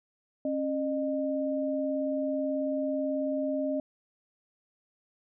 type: tone pair together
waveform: sine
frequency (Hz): 271.7 / 610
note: C#4 / D#5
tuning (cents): -35 / -34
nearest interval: octave + major second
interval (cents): 1401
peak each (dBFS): -30 / -30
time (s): 0.45-3.8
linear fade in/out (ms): 2
effects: none